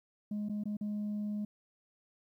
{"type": "tone with dropouts", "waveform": "sine", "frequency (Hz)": 208.6, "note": "G#3", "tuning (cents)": 8, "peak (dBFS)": -31, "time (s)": [0.31, 1.45], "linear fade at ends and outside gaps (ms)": 5, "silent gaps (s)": [[0.487, 0.495], [0.637, 0.655], [0.769, 0.81]], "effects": ["tanh soft clip ceiling -32 dBFS", "12-bit"]}